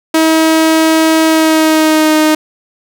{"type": "tone with pitch glide", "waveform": "sawtooth", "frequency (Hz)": [320, 309.6], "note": ["D#4", "D#4"], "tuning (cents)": [49, -9], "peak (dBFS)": -3, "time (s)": [0.14, 2.35], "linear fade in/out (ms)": 5, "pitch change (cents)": -58, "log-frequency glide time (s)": [1.26, 2.16], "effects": []}